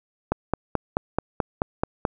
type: click train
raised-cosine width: 1 ms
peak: -7 dBFS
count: 9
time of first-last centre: 0.32-2.052 s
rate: 4.62 Hz
effects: none